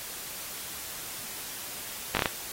slowing click train, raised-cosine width 0.3 ms, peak -9 dBFS, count 5, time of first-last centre 2.15-2.258 s, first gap 19 ms, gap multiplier 1.24, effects white hiss -39 dBFS RMS until 2.52 s + AAC 48 kbps

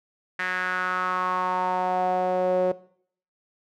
sawtooth tone with band-pass filter sweep, 183.2 Hz, F#3, 17 cents flat, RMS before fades -25 dBFS, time 0.39-2.72 s, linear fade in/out 5 ms, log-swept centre 1800 to 510 Hz, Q 4.4, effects noise-tail reverb RT60 0.6 s tail -19 dB re dry

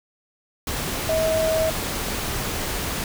sine tone in noise, 640 Hz, D#5, 49 cents sharp, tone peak -19 dBFS, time 1.09-1.7 s, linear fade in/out 2 ms, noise pink, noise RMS -27 dBFS, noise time 0.67-3.04 s, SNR +5 dB, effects none

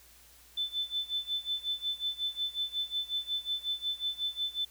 sine tone with tremolo, 3520 Hz, A7, in tune, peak -28 dBFS, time 0.57-4.65 s, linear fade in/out 5 ms, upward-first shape sine, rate 5.5 Hz, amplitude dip 90%, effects added 60 Hz sine -63 dBFS peak until 4.7 s + white hiss -58 dBFS RMS until 4.7 s

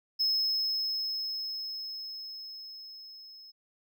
triangle tone with level ramp, 5180 Hz, E8, 31 cents flat, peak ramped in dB -23 to -47 dBFS, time 0.19-3.52 s, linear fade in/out 20 ms, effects none

